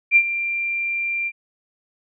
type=tone with ADSR envelope; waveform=sine; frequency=2374 Hz; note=D7; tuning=18 cents sharp; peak=-8 dBFS; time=0.11-1.32 s; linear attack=50 ms; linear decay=65 ms; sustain=-13 dB; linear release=52 ms; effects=none